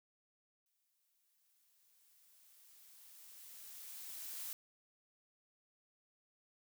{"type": "noise with exponential growth", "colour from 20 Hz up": "blue", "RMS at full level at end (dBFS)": -44, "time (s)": [0.66, 4.53], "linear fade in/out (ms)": 1, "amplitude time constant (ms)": 840, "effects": []}